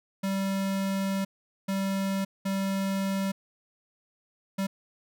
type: tone bursts at uneven times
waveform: square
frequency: 194.4 Hz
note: G3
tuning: 14 cents flat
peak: -27 dBFS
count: 4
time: 0.23-1.25 / 1.68-2.25 / 2.45-3.32 / 4.58-4.67 s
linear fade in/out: 10 ms
effects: none